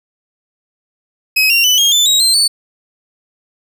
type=tone with pitch steps; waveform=30% pulse; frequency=2546 / 2760 / 2993 / 3245 / 3518 / 3815 / 4136 / 4484 Hz; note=D#7 / F7 / F#7 / G#7 / A7 / A#7 / C8 / C#8; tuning=+39 / -21 / +19 / -41 / -1 / +39 / -21 / +19 cents; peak=-6 dBFS; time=1.36-2.48 s; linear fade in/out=10 ms; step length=140 ms; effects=none